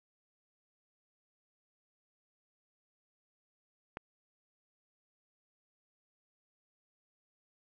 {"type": "click", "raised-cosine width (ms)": 0.5, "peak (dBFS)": -24, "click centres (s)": 3.971, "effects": []}